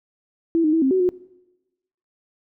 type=tone with pitch steps; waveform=sine; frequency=331.6 / 307.9 / 325.2 / 265.6 / 374.7 / 361.3 Hz; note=E4 / D#4 / E4 / C4 / F#4 / F#4; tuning=+10 / -18 / -23 / +26 / +22 / -41 cents; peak=-15 dBFS; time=0.55-1.09 s; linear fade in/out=0 ms; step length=90 ms; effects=noise-tail reverb RT60 1.0 s tail -22 dB re dry